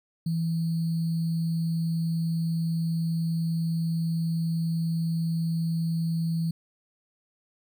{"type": "tone with sample-and-hold", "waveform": "sine", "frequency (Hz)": 164.81, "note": "E3", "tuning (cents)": 0, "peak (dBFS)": -24, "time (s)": [0.26, 6.51], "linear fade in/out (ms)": 5, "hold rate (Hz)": 4410, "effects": []}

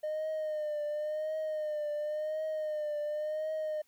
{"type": "tone with vibrato", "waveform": "triangle", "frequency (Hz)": 610, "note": "D#5", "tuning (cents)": -34, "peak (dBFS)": -29, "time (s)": [0.03, 3.82], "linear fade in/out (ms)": 10, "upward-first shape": "triangle", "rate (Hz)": 0.93, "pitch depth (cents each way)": 54, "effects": ["tanh soft clip ceiling -27 dBFS", "white hiss -71 dBFS RMS until 3.87 s"]}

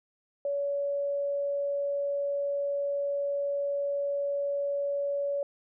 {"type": "tone", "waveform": "sine", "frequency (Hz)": 566, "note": "C#5", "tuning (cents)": 36, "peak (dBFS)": -27, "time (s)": [0.45, 5.43], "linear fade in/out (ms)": 2, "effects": []}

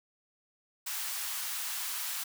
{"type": "high-pass noise", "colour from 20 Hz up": "white", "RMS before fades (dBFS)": -36, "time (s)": [0.86, 2.24], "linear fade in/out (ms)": 10, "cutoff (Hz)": 850, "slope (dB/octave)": 24, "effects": []}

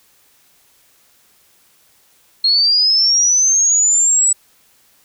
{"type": "linear sweep", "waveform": "sine", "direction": "up", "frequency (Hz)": [4239, 7900], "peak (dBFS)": -10, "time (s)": [2.44, 4.33], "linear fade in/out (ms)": 5, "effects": ["white hiss -54 dBFS RMS until 5.04 s"]}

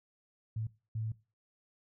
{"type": "tone bursts at uneven times", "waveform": "sine", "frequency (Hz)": 110.4, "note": "A2", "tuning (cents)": 6, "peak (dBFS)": -33, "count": 2, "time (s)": [[0.56, 0.67], [0.95, 1.12]], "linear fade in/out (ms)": 5, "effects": ["noise-tail reverb RT60 0.3 s tail -19 dB re dry"]}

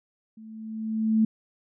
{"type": "tone with level ramp", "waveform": "sine", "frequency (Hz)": 220, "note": "A3", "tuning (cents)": 0, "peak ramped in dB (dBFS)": [-43, -16], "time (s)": [0.37, 1.25], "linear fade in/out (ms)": 5, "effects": []}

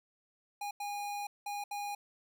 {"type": "tone bursts at uneven times", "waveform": "square", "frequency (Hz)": 818, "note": "G#5", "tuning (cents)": -26, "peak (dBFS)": -37, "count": 4, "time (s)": [[0.61, 0.71], [0.8, 1.27], [1.46, 1.64], [1.71, 1.95]], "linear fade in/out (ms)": 5, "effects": []}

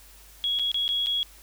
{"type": "tone with dropouts", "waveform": "sine", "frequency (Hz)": 3329, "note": "G#7", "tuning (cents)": 3, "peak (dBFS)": -23, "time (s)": [0.44, 1.23], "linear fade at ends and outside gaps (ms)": 0, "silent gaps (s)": [[0.589, 0.595], [0.716, 0.744], [0.879, 0.89], [1.061, 1.069]], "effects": ["added 50 Hz sine -52 dBFS peak until 1.42 s", "white hiss -52 dBFS RMS until 1.42 s"]}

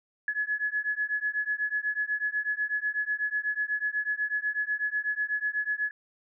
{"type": "beating tone pair", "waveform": "sine", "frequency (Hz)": [1695, 1703.1], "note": ["G#6", "G#6"], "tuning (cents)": [35, 43], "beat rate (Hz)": 8.1, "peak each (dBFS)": -30, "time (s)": [0.28, 5.91], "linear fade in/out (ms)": 2, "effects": []}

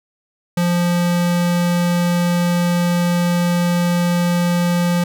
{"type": "tone", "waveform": "square", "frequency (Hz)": 174.61, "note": "F3", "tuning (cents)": 0, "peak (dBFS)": -15, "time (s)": [0.57, 5.04], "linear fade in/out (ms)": 5, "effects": []}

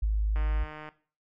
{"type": "tone", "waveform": "sine", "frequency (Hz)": 52.5, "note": "G#1", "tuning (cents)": 19, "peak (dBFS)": -23, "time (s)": [0.02, 0.64], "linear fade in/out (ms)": 10}
{"type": "click train", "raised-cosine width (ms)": 0.5, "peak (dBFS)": -27, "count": 82, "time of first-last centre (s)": [0.36, 0.889], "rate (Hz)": 153}
{"effects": ["noise-tail reverb RT60 0.4 s tail -17 dB re dry"]}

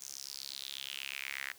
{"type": "tone with high-pass filter sweep", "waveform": "sawtooth", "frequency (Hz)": 68.3, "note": "C#2", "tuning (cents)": -25, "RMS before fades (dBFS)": -43, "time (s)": [0, 1.53], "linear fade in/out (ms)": 20, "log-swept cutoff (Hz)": [6500, 1800], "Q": 4.3, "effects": ["white hiss -58 dBFS RMS until 1.58 s"]}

